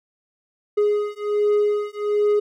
triangle beating tone pair, 415.3 / 416.6 Hz, G#4 / G#4, 0 / +5 cents, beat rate 1.3 Hz, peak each -19 dBFS, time 0.77-2.4 s, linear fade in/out 10 ms, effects none

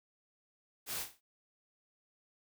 white noise with echo, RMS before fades -39 dBFS, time 0.86-1.06 s, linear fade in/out 50 ms, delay 38 ms, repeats 4, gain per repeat -8 dB, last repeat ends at 1.212 s, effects none

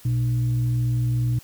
sine tone with frequency modulation, 121.3 Hz, B2, 31 cents flat, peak -19 dBFS, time 0.05-1.39 s, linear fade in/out 5 ms, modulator 181 Hz, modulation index 0.28, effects white hiss -49 dBFS RMS until 1.43 s

